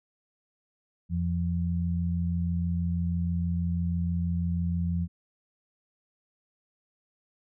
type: tone pair together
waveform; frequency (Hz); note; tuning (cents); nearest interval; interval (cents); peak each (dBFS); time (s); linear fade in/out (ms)
sine; 86.2 / 172.4; F2 / F3; -22 / -22; octave; 1200; -28; 1.09-5.08; 50
effects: none